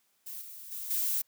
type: noise with level steps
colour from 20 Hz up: violet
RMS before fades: -41 / -46 / -39 / -30 dBFS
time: 0.26-1.22 s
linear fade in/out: 10 ms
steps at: 0.41 / 0.71 / 0.9 s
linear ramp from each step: 10 ms
effects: white hiss -72 dBFS RMS until 1.27 s + high-pass 100 Hz 12 dB/octave